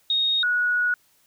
sine tone pair in turn, 3729 / 1460.7 Hz, A#7 / F#6, 0 / -23 cents, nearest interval octave + major third, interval 1623 cents, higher first, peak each -19 dBFS, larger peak neither, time 0.1-0.43 / 0.43-0.94 s, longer second, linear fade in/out 2 ms, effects white hiss -62 dBFS RMS until 1.26 s

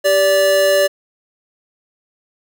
square tone pair together, 392 / 579.6 Hz, G4 / D5, 0 / -23 cents, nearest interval perfect fifth, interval 677 cents, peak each -21 / -12 dBFS, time 0.04-0.88 s, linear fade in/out 20 ms, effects none

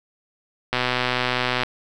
click train, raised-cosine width 0.3 ms, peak -5 dBFS, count 114, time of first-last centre 0.73-1.634 s, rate 125 Hz, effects none

